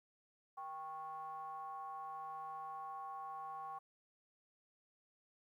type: ring-modulated tone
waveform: triangle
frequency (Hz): 157.4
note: D#3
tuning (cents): +20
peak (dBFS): -39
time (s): 0.57-3.79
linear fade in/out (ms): 10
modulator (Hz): 944
effects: 13-bit